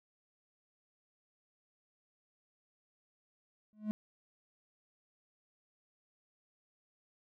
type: tone with exponential growth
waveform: triangle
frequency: 212.8 Hz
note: G#3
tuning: 42 cents sharp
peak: -26 dBFS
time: 3.73-3.91 s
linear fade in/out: 0 ms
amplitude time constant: 38 ms
effects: none